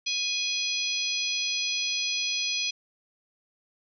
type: harmonic tone with a mistuned harmonic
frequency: 830.6 Hz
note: G#5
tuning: in tune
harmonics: 3 / 4 / 5 / 6 / 7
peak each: -31 / -32 / -33 / -34 / -34 dBFS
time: 0.06-2.71 s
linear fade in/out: 10 ms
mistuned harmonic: 7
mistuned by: +38 cents
effects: none